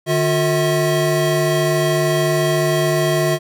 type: tone cluster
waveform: square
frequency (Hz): 150.8 / 358.7 / 645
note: D3 / F4 / E5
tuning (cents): +46 / +46 / -38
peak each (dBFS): -20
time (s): 0.06-3.39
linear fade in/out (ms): 50
effects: none